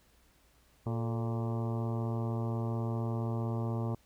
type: harmonic tone with a mistuned harmonic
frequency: 115.7 Hz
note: A#2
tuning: 13 cents flat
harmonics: 1 / 2 / 3 / 4 / 5 / 6 / 7 / 8 / 9 / 10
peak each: -32 / -38 / -42 / -44 / -46 / -48 / -49 / -50 / -51 / -52 dBFS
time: 0.86-3.95 s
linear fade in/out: 5 ms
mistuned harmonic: 4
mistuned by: -73 cents
effects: added 60 Hz sine -67 dBFS peak until 4.05 s + pink hiss -67 dBFS RMS until 4.05 s